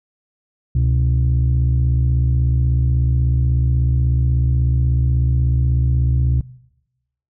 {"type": "tone pair together", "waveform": "sine", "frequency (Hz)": [69.14, 125.5], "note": ["C#2", "B2"], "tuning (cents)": [-4, 28], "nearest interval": "minor seventh", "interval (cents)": 1032, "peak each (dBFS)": -14, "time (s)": [0.75, 6.41], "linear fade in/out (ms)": 5, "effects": ["noise-tail reverb RT60 0.9 s tail -21 dB re dry", "tanh soft clip ceiling -10 dBFS"]}